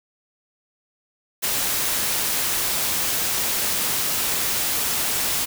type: noise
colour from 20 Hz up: white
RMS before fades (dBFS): -23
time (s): 1.42-5.46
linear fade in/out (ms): 20
effects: none